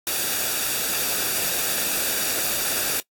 white noise with comb filter, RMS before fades -24 dBFS, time 0.07-3 s, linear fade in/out 0 ms, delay 0.96 ms, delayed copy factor -0.5, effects noise-tail reverb RT60 0.1 s tail -22 dB re dry + AAC 64 kbps

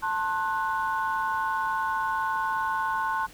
sine chord, F# diminished, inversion first, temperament just, 888 / 1065.6 / 1480 Hz, A5 / C6 / F#6, +16 / +31 / 0 cents, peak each -28 / -28 / -30 dBFS, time 0.02-3.27 s, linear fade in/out 20 ms, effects tanh soft clip ceiling -17 dBFS + pink hiss -50 dBFS RMS until 3.33 s

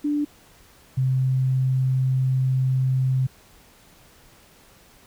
sine tone pair in turn, 293.7 / 130.53 Hz, D4 / C3, 0 / -4 cents, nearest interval octave + major second, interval 1404 cents, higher first, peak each -20 / -18 dBFS, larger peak second, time 0.04-0.25 / 0.97-3.27 s, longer second, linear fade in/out 10 ms, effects pink hiss -53 dBFS RMS until 5.06 s

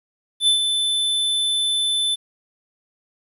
square tone with ADSR envelope, 3520 Hz, A7, in tune, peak -13 dBFS, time 0.4-2.16 s, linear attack 75 ms, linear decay 110 ms, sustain -6 dB, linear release 22 ms, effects resampled to 32000 Hz + 9-bit

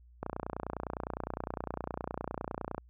click train, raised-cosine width 1 ms, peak -21 dBFS, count 77, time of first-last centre 0.23-2.78 s, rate 29.8 Hz, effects added 60 Hz sine -55 dBFS peak until 2.89 s

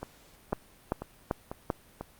two click trains, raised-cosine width 1 ms, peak -13 / -22 dBFS, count 4 / 5, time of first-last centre 0.53-1.702 / 0.03-2.01 s, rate 2.56 / 2.02 Hz, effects pink hiss -58 dBFS RMS until 2.19 s + Opus 48 kbps

